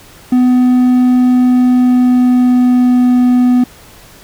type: tone with pitch glide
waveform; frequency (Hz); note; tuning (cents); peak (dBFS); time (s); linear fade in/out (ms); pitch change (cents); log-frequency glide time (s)
triangle; 250.4 to 248.2; B3 to B3; +24 to +9; -4; 0.32-3.64; 5; -15; 1.42-3.17
effects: pink hiss -39 dBFS RMS until 4.23 s